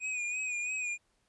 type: tone with vibrato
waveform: square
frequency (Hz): 2477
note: D#7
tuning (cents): -8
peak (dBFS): -33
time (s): 0-0.98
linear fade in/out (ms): 50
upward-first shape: sine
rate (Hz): 3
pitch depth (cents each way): 49
effects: pink hiss -74 dBFS RMS until 1.28 s + resampled to 24000 Hz